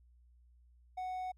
triangle tone, 740 Hz, F#5, in tune, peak -35 dBFS, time 0.97-1.32 s, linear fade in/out 10 ms, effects added 60 Hz sine -61 dBFS peak until 1.37 s

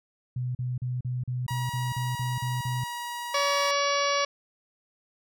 sine tone bursts, 125.1 Hz, B2, 23 cents sharp, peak -27 dBFS, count 11, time 0.36-2.84 s, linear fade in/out 5 ms, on 190 ms, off 39 ms
sawtooth tone, 958 Hz, A#5, 47 cents sharp, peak -29 dBFS, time 1.48-3.71 s, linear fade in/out 2 ms
harmonic tone, 567 Hz, C#5, 39 cents sharp, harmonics 1 / 2 / 3 / 4 / 5 / 6 / 7 / 8 / 9 / 10, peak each -28 / -27 / -35 / -32 / -36 / -37 / -38 / -37 / -38 / -35 dBFS, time 3.34-4.25 s, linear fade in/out 5 ms
effects none

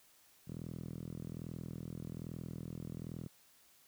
5% pulse tone with band-pass filter, 41.2 Hz, E1, in tune, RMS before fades -45 dBFS, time 0.47-3.28 s, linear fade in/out 10 ms, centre 150 Hz, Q 1.7, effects white hiss -66 dBFS RMS until 3.87 s

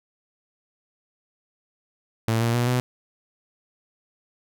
sawtooth tone with pitch steps, 113.1 / 116.89 / 120.8 / 124.84 Hz, A2 / A#2 / B2 / B2, +48 / +5 / -38 / +19 cents, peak -16 dBFS, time 2.28-2.8 s, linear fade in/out 0 ms, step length 130 ms, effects none

